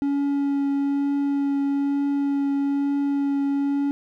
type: tone with vibrato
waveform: triangle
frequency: 280.8 Hz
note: C#4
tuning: 22 cents sharp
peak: -18 dBFS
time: 0.02-3.91 s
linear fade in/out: 0 ms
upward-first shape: triangle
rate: 1.1 Hz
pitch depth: 11 cents each way
effects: none